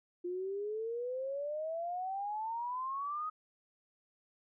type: exponential sweep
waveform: sine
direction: up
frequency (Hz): 349.2 to 1266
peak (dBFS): -35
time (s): 0.24-3.3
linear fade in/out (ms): 10
effects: none